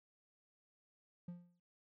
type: tone with exponential decay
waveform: triangle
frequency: 175.1 Hz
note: F3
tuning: 5 cents sharp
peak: -40 dBFS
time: 1.28-1.6 s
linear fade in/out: 5 ms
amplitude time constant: 69 ms
effects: none